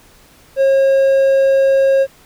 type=tone; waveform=triangle; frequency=541 Hz; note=C#5; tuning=42 cents flat; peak=-7 dBFS; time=0.56-2.07 s; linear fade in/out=50 ms; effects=pink hiss -47 dBFS RMS until 2.25 s